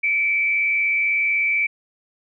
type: tone with frequency modulation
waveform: sine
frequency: 2309 Hz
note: D7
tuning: 30 cents flat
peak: -17 dBFS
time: 0.03-1.67 s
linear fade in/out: 10 ms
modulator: 96.1 Hz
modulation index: 0.61
effects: none